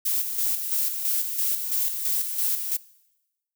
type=noise with tremolo; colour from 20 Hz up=violet; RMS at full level=-24 dBFS; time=0.05-2.77 s; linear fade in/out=10 ms; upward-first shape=square; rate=3 Hz; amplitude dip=50%; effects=noise-tail reverb RT60 1.0 s tail -21 dB re dry